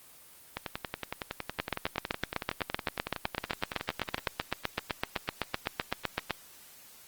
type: two click trains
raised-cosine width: 0.3 ms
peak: -11 / -16 dBFS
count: 38 / 41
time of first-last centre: 1.6-6.307 / 0.57-4.274 s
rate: 7.86 / 10.8 Hz
effects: white hiss -54 dBFS RMS until 7.07 s + Opus 24 kbps